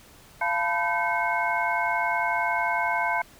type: tone cluster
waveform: sine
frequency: 690 / 881 / 992 / 1539 / 2175 Hz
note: F5 / A5 / B5 / G6 / C#7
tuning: -21 / +2 / +7 / -32 / -33 cents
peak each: -29 dBFS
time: 0.41-3.22 s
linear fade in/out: 5 ms
effects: pink hiss -52 dBFS RMS until 3.39 s